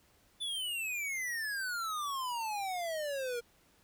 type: exponential sweep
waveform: square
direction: down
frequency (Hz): 3520 to 466.2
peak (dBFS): -35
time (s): 0.4-3.41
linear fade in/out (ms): 20
effects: pink hiss -67 dBFS RMS until 3.83 s